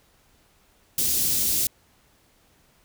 white band-stop noise, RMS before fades -23 dBFS, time 0.98-1.67 s, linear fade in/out 2 ms, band 300 to 4500 Hz, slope 12 dB/octave, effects pink hiss -61 dBFS RMS until 2.84 s

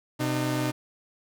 sawtooth tone pair together, 127.5 / 303.2 Hz, C3 / D#4, -44 / -45 cents, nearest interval octave + minor third, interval 1499 cents, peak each -24 dBFS, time 0.19-0.72 s, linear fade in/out 20 ms, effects none

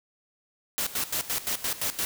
white noise with tremolo, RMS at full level -28 dBFS, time 0.78-2.05 s, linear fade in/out 0 ms, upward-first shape square, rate 5.8 Hz, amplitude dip 80%, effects none

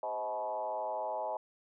sine tone with frequency modulation, 745 Hz, F#5, 12 cents sharp, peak -33 dBFS, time 0.03-1.37 s, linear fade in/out 2 ms, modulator 113 Hz, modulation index 1.9, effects none

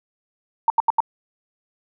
sine tone bursts, 916 Hz, A#5, 31 cents flat, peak -12 dBFS, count 4, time 0.68-1.004 s, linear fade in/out 2 ms, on 21 ms, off 80 ms, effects none

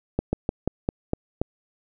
slowing click train, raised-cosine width 2 ms, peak -9 dBFS, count 7, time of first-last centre 0.19-1.416 s, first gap 140 ms, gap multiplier 1.15, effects none

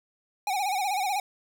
square tone with vibrato, 784 Hz, G5, in tune, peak -26 dBFS, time 0.47-1.2 s, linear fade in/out 2 ms, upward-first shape sine, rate 16 Hz, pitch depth 110 cents each way, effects none

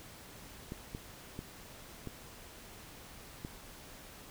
clicks, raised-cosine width 3 ms, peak -27 dBFS, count 5, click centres 0.721 / 0.949 / 1.391 / 2.073 / 3.449 s, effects pink hiss -52 dBFS RMS until 4.3 s

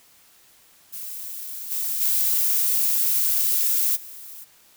violet noise with level steps, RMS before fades -34 / -26 / -21 / -40 dBFS, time 0.92-4.45 s, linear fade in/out 20 ms, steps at 1.7 / 2 / 3.95 s, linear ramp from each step 20 ms, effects white hiss -55 dBFS RMS until 4.76 s

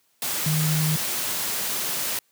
sine tone in noise, 155.56 Hz, D#3, in tune, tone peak -20 dBFS, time 0.46-0.96 s, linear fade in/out 2 ms, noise white, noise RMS -27 dBFS, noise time 0.22-2.19 s, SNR +4 dB, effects white hiss -66 dBFS RMS until 2.31 s + high-pass 100 Hz 12 dB/octave

